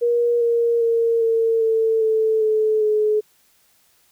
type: tone with pitch steps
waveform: sine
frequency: 475.5 / 468.1 / 460.9 / 453.8 / 446.7 / 439.8 / 433 / 426.3 Hz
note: A#4 / A#4 / A#4 / A#4 / A4 / A4 / A4 / G#4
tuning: +34 / +7 / -20 / -47 / +26 / -1 / -28 / +45 cents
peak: -15 dBFS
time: 0.01-3.21 s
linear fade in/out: 20 ms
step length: 400 ms
effects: white hiss -59 dBFS RMS until 4.11 s